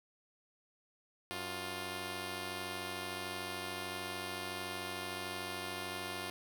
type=tone pair together; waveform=5% pulse; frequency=93.5 / 352.5 Hz; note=F#2 / F4; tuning=+19 / +16 cents; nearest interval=octave + major seventh; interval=2297 cents; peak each=-33 / -29 dBFS; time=1.31-6.3 s; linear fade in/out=0 ms; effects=none